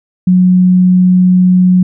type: tone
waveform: sine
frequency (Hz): 182.5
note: F#3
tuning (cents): -24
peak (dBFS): -4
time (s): 0.27-1.83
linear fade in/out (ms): 5
effects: none